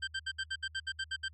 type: tone bursts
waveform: 25% pulse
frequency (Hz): 1568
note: G6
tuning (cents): 0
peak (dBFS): -29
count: 11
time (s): 0.02-1.285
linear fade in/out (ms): 10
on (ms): 55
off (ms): 66
effects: added 78 Hz sine -53 dBFS peak until 1.33 s + MP3 32 kbps